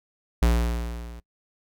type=tone with level ramp; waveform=square; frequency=58.5 Hz; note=A#1; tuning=7 cents sharp; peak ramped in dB=-16 to -40 dBFS; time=0.42-1.2 s; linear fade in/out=5 ms; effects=noise-tail reverb RT60 0.1 s tail -23 dB re dry